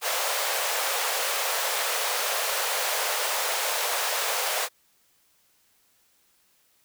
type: high-pass noise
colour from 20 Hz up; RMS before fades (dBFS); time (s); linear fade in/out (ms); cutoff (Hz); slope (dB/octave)
pink; -27; 0.01-4.69; 50; 480; 48
effects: white hiss -65 dBFS RMS until 6.84 s